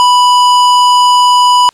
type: tone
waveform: square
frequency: 987.8 Hz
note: B5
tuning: in tune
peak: -5 dBFS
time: 0-1.69 s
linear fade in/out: 0 ms
effects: white hiss -48 dBFS RMS until 1.73 s + low-pass 7000 Hz 12 dB/octave